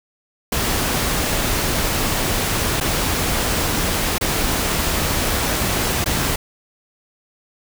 pink noise with dropouts, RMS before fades -20 dBFS, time 0.52-6.36 s, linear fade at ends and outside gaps 5 ms, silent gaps 2.802-2.809 / 4.183-4.21 / 6.043-6.059 s, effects none

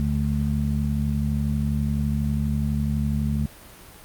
harmonic tone, 72.1 Hz, D2, 31 cents flat, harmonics 1 / 2 / 3, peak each -25 / -25 / -25 dBFS, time 0-3.46 s, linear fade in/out 0 ms, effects pink hiss -45 dBFS RMS until 4.04 s + Opus 32 kbps

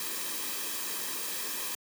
white noise with comb filter, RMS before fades -35 dBFS, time 0-1.75 s, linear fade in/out 2 ms, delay 1.4 ms, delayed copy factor -0.6, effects high-pass 200 Hz 12 dB/octave

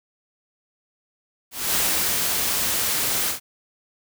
white noise with ADSR envelope, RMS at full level -21 dBFS, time 1.51-3.4 s, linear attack 240 ms, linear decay 430 ms, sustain -2 dB, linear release 120 ms, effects none

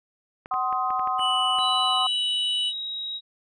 clicks, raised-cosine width 0.5 ms, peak -24 dBFS, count 8, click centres 0.459 / 0.54 / 0.727 / 0.905 / 0.995 / 1.074 / 1.194 / 1.587 s
sine chord, C diminished, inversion second, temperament just, 753.5 / 1046.5 / 1255.8 Hz, Gb5 / C6 / Eb6, +31 / 0 / +16 cents, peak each -27 dBFS, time 0.51-2.07 s, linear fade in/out 5 ms
triangle tone, 2963 Hz, F#7, 2 cents sharp, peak -22 dBFS, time 1.18-2.73 s, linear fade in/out 50 ms
sine tone with pitch glide, 3935 to 3814 Hz, B7 to A#7, -7 to +39 cents, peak -29 dBFS, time 1.58-3.21 s, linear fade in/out 50 ms, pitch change -54 cents, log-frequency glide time 1.85-2.25 s
effects resampled to 24000 Hz

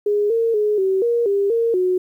sine tone with pitch steps, 413.5 / 458.2 / 420.4 / 382 / 471.5 / 399.6 / 461.7 / 366.4 Hz, G#4 / A#4 / G#4 / G4 / A#4 / G4 / A#4 / F#4, -8 / -30 / +21 / -45 / +20 / +33 / -17 / -17 cents, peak -15 dBFS, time 0.06-1.98 s, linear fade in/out 5 ms, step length 240 ms, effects 9-bit

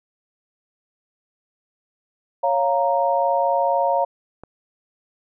sine chord, Bb minor, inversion first, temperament equal, 554.4 / 698.5 / 932.3 Hz, Db5 / F5 / Bb5, 0 / 0 / 0 cents, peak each -21 dBFS, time 2.43-4.05 s, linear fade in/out 10 ms
click, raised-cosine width 1 ms, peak -24 dBFS, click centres 4.436 s
effects none

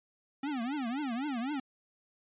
square tone with vibrato, 262 Hz, C4, 2 cents sharp, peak -33 dBFS, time 0.43-1.6 s, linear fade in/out 5 ms, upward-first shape triangle, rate 3.9 Hz, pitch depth 290 cents each way, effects resampled to 8000 Hz

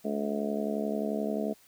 harmonic tone, 71.4 Hz, D2, 48 cents flat, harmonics 3 / 4 / 5 / 6 / 7 / 8 / 9 / 10, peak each -32 / -37 / -43 / -35 / -41 / -44 / -35 / -45 dBFS, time 0.04-1.54 s, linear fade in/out 20 ms, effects white hiss -60 dBFS RMS until 1.67 s

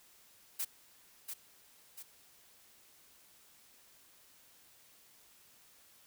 blue noise with echo, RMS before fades -36 dBFS, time 0.59-0.65 s, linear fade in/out 10 ms, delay 690 ms, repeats 2, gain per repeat -6 dB, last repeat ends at 2.03 s, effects white hiss -63 dBFS RMS until 6.06 s

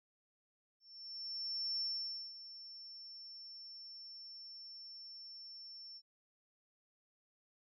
sine tone with ADSR envelope, 5410 Hz, E8, 44 cents sharp, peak -35 dBFS, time 0.8-6.02 s, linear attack 1000 ms, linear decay 530 ms, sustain -14 dB, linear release 54 ms, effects none

